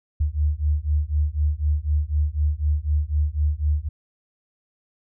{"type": "beating tone pair", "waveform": "sine", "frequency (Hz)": [73, 77], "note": ["D2", "D#2"], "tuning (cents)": [-10, -17], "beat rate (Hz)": 4, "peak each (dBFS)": -22, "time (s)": [0.2, 3.89], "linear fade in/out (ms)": 10, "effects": []}